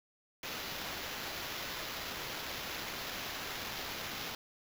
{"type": "noise with sample-and-hold", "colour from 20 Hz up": "white", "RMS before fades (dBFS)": -41, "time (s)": [0.43, 4.35], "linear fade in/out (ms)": 2, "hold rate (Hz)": 8820, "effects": []}